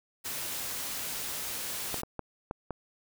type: noise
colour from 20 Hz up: white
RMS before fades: -36 dBFS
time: 0.24-2.02 s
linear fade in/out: 20 ms
type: clicks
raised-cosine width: 1 ms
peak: -20 dBFS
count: 5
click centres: 1.943 / 2.034 / 2.193 / 2.511 / 2.707 s
effects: none